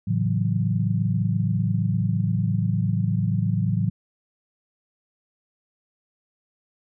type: chord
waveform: sine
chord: F# minor seventh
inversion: first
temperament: equal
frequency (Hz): 110 / 138.59 / 164.81 / 185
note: A2 / C#3 / E3 / F#3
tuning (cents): 0 / 0 / 0 / 0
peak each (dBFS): -23 / -28 / -26 / -26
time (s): 0.07-3.9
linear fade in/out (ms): 10
effects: none